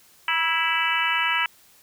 harmonic tone with a mistuned harmonic, 329.6 Hz, E4, in tune, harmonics 3 / 4 / 5 / 6 / 7 / 8 / 9, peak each -28 / -28 / -28 / -28 / -28 / -28 / -28 dBFS, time 0.28-1.46 s, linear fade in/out 2 ms, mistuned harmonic 3, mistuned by -37 cents, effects white hiss -55 dBFS RMS until 1.82 s

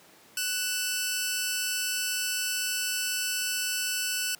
10% pulse tone pair together, 1490.6 / 2656 Hz, F#6 / E7, +12 / +12 cents, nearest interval minor seventh, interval 1000 cents, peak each -22 dBFS, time 0.37-4.35 s, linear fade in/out 2 ms, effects pink hiss -55 dBFS RMS until 4.39 s + high-pass 200 Hz 12 dB/octave

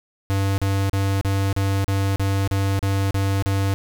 square tone bursts, 97.9 Hz, G2, 2 cents flat, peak -19 dBFS, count 11, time 0.3-3.74 s, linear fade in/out 0 ms, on 280 ms, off 36 ms, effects none

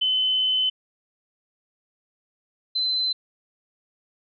sine tone pair in turn, 3039 / 4057 Hz, F#7 / B7, +46 / +46 cents, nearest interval perfect fourth, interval 500 cents, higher second, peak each -19 / -21 dBFS, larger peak first, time 0.01-0.7 / 2.75-3.13 s, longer first, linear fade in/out 10 ms, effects none

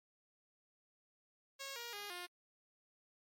5% pulse tone with pitch steps, 547 / 473.4 / 409.8 / 354.7 Hz, C#5 / A#4 / G#4 / F4, -23 / +27 / -23 / +27 cents, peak -33 dBFS, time 1.59-2.27 s, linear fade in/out 20 ms, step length 170 ms, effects MP3 64 kbps

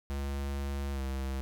square tone with pitch glide, 69.6 to 66.8 Hz, C#2 to C2, +8 to +36 cents, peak -33 dBFS, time 0.1-1.41 s, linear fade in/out 0 ms, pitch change -72 cents, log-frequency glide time 0.92-1.01 s, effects none

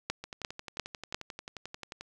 two click trains, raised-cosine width 0.2 ms, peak -23 / -13 dBFS, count 21 / 4, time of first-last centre 0.24-2.01 / 0.1-1.145 s, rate 11.3 / 2.87 Hz, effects none

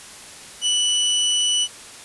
sawtooth tone, 2965 Hz, F#7, 3 cents sharp, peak -14 dBFS, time 0.61-1.68 s, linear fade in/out 50 ms, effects white hiss -40 dBFS RMS until 2.04 s + resampled to 24000 Hz

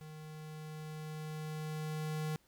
square tone with level ramp, 154.8 Hz, D#3, 9 cents flat, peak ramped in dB -48 to -35 dBFS, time 0.01-2.36 s, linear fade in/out 0 ms, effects pink hiss -70 dBFS RMS until 2.47 s

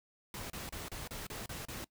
pink noise bursts, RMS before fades -43 dBFS, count 8, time 0.34-1.844 s, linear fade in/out 2 ms, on 160 ms, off 32 ms, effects noise-tail reverb RT60 0.1 s tail -22 dB re dry

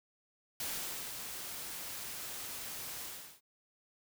white noise with ADSR envelope, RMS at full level -38 dBFS, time 0.6-3.41 s, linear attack 3 ms, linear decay 500 ms, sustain -5 dB, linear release 380 ms, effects none

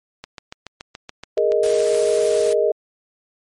click train, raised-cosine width 0.2 ms, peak -16 dBFS, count 13, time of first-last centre 0.24-1.947 s, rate 7.03 Hz
sine chord, Ab suspended second, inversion none, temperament equal, 415.3 / 466.2 / 622.3 Hz, Ab4 / Bb4 / Eb5, 0 / 0 / 0 cents, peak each -19 dBFS, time 1.37-2.72 s, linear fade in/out 5 ms
white noise, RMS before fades -31 dBFS, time 1.63-2.53 s, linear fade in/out 2 ms
effects MP3 48 kbps

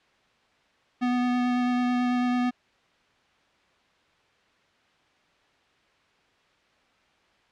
square tone with vibrato, 246.9 Hz, B3, in tune, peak -23 dBFS, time 1.01-2.51 s, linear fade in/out 20 ms, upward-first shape sine, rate 9.1 Hz, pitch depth 10 cents each way, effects white hiss -63 dBFS RMS until 7.51 s + low-pass 3000 Hz 12 dB/octave

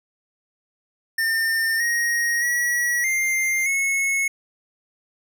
square tone with pitch steps, 1807 / 1878 / 1926 / 2101 / 2188 Hz, A6 / A#6 / B6 / C7 / C#7, +46 / +12 / -44 / +7 / -23 cents, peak -20 dBFS, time 1.18-4.28 s, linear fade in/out 5 ms, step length 620 ms, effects none

